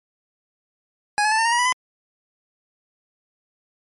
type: tone with pitch steps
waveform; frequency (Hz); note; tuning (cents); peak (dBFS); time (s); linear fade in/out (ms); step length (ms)
25% pulse; 830.6 / 854.4 / 879 / 904.2 / 930.2 / 956.9 / 984.3 / 1012.6; G#5 / G#5 / A5 / A5 / A#5 / A#5 / B5 / B5; 0 / +49 / -2 / +47 / -4 / +45 / -6 / +43; -13; 1.18-1.724; 0; 68
effects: MP3 48 kbps